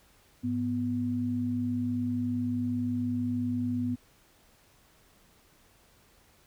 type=tone pair together; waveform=sine; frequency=103.96 / 246.9 Hz; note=G#2 / B3; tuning=+2 / 0 cents; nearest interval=octave + minor third; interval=1498 cents; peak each=-34 / -28 dBFS; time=0.43-3.96 s; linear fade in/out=20 ms; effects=pink hiss -62 dBFS RMS until 6.46 s